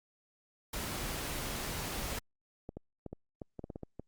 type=noise; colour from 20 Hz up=pink; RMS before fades=-38 dBFS; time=0.73-2.19 s; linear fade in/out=5 ms
type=clicks; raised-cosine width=2 ms; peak=-28 dBFS; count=11; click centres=2.691 / 2.77 / 3.063 / 3.13 / 3.418 / 3.593 / 3.641 / 3.702 / 3.759 / 3.833 / 3.996 s
effects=Opus 48 kbps